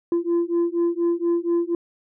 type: beating tone pair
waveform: sine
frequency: 340 / 344.2 Hz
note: F4 / F4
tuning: -46 / -25 cents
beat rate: 4.2 Hz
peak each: -20 dBFS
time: 0.12-1.75 s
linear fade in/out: 2 ms
effects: tanh soft clip ceiling -16 dBFS